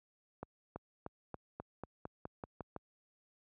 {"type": "accelerating click train", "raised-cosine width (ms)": 1, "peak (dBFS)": -28, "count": 11, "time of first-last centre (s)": [0.43, 2.763], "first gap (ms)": 330, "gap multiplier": 0.92, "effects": ["high-pass 60 Hz 12 dB/octave"]}